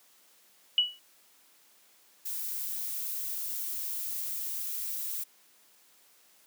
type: tone with exponential decay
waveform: sine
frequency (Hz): 2940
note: F#7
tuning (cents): -12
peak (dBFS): -17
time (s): 0.78-0.99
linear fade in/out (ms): 1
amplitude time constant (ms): 44
type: noise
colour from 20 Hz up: violet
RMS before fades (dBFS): -35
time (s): 2.25-5.24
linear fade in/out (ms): 10
effects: white hiss -62 dBFS RMS until 6.46 s + high-pass 200 Hz 12 dB/octave